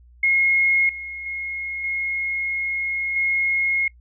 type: tone with level steps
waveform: sine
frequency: 2157 Hz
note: C#7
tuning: 48 cents flat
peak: -15 / -30 / -26 / -22 / -18 dBFS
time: 0.23-3.88 s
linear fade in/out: 5 ms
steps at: 0.89 / 1.26 / 1.84 / 3.16 s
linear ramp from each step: 2 ms
effects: noise-tail reverb RT60 0.1 s tail -23 dB re dry + added 60 Hz sine -47 dBFS peak until 4 s